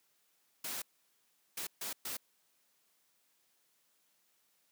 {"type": "noise bursts at uneven times", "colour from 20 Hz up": "white", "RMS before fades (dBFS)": -40, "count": 4, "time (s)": [[0.64, 0.82], [1.57, 1.67], [1.81, 1.93], [2.05, 2.17]], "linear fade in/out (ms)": 5, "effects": ["white hiss -74 dBFS RMS until 4.71 s", "high-pass 150 Hz 12 dB/octave"]}